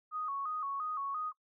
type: tone with vibrato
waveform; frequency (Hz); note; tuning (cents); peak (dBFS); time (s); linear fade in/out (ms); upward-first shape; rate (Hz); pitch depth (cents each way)
sine; 1174.7; D6; 0; -34; 0.11-1.33; 50; square; 2.9; 100
effects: noise-tail reverb RT60 0.1 s tail -23 dB re dry